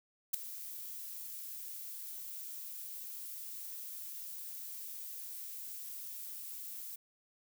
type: noise with ADSR envelope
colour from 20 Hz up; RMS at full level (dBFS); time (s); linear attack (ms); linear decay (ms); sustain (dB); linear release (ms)
violet; -28; 0.33-6.96; 13; 5; -17; 8
effects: none